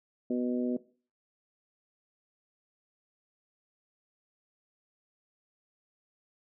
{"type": "harmonic tone", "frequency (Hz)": 123.47, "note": "B2", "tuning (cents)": 0, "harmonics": [2, 3, 4, 5], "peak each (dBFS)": [-29, -34, -38, -40], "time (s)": [0.3, 0.77], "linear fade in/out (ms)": 5, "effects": ["noise-tail reverb RT60 0.4 s tail -19 dB re dry"]}